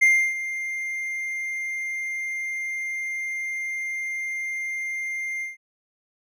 triangle tone with ADSR envelope, 2104 Hz, C7, 9 cents sharp, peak -11 dBFS, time 0.01-5.57 s, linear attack 16 ms, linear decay 310 ms, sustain -14 dB, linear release 150 ms, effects none

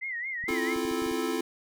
sine tone with vibrato, 2000 Hz, B6, 21 cents sharp, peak -31 dBFS, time 0.01-0.75 s, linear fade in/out 20 ms, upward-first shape sine, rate 4.5 Hz, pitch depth 130 cents each way
clicks, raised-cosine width 5 ms, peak -34 dBFS, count 8, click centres 0.44 / 0.507 / 0.762 / 0.852 / 0.913 / 1.021 / 1.063 / 1.114 s
square chord, F major seventh, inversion second, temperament equal with one note detuned, 261.6 / 329.6 / 349.2 / 434.7 Hz, C4 / E4 / F4 / A4, 0 / 0 / 0 / -21 cents, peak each -34 dBFS, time 0.48-1.41 s, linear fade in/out 5 ms
effects none

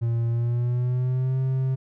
triangle tone with pitch glide, 116.54 to 131.57 Hz, A#2 to C3, 0 to +10 cents, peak -19 dBFS, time 0.01-1.76 s, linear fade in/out 20 ms, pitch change +210 cents, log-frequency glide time 0.29-1.39 s, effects none

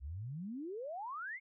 sine exponential sweep, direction up, 61.74 to 2225 Hz, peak -40 dBFS, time 0-1.4 s, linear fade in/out 50 ms, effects none

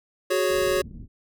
square chord, F# suspended second, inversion none, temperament equal, 370 / 415.3 / 554.4 Hz, F#4 / G#4 / C#5, 0 / 0 / 0 cents, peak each -25 / -28 / -25 dBFS, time 0.3-0.82 s, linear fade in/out 10 ms
pink low-pass noise, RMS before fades -40 dBFS, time 0.47-1.08 s, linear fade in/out 50 ms, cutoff 260 Hz, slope 24 dB/octave
effects none

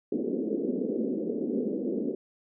pink band-pass noise, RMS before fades -30 dBFS, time 0.12-2.15 s, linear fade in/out 5 ms, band 210 to 480 Hz, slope 48 dB/octave, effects none

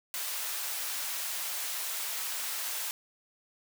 white high-pass noise, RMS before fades -35 dBFS, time 0.14-2.91 s, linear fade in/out 0 ms, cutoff 720 Hz, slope 12 dB/octave, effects none

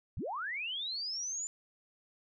sine linear sweep, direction up, 46.25 to 7130 Hz, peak -35 dBFS, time 0.17-1.47 s, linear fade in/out 0 ms, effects none

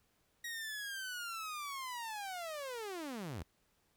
sawtooth linear sweep, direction down, 1900 to 65.41 Hz, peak -37 dBFS, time 0.44-3.43 s, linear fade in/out 5 ms, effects pink hiss -75 dBFS RMS until 3.96 s

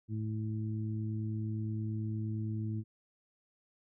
harmonic tone, 108.7 Hz, A2, 21 cents flat, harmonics 1 / 2 / 3, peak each -34 / -40 / -44 dBFS, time 0.08-2.84 s, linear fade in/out 50 ms, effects none

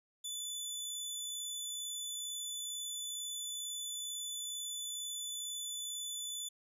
20% pulse tone with amplitude modulation, 3487 Hz, A7, 16 cents flat, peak -32 dBFS, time 0.24-6.49 s, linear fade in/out 10 ms, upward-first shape sine, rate 62.2 Hz, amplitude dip 25%, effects none

